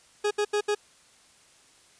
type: tone bursts at uneven times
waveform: 40% pulse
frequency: 415.3 Hz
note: G#4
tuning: in tune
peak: -22 dBFS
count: 4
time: 0.24-0.31 / 0.38-0.45 / 0.53-0.61 / 0.68-0.75 s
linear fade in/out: 10 ms
effects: white hiss -58 dBFS RMS until 1.99 s + resampled to 22050 Hz